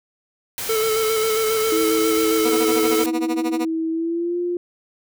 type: noise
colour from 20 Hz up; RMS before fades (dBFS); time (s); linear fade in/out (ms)
white; -28; 0.58-3.06; 0
type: tone with vibrato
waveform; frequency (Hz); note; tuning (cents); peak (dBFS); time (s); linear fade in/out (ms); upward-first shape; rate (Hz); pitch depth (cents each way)
square; 440.1; A4; 0; -19; 0.69-3.04; 5; square; 7.4; 24
type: tone with pitch glide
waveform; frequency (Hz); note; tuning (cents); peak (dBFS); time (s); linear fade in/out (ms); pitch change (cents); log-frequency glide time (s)
sine; 323.9 to 351.2; E4 to F4; -30 to +10; -20; 1.72-4.57; 2; +140; 3.91-4.38
type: tone with tremolo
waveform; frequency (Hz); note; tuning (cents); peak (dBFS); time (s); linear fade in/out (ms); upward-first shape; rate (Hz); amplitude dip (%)
15% pulse; 242.9; B3; -29; -16; 2.45-3.65; 2; sine; 13; 95
effects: none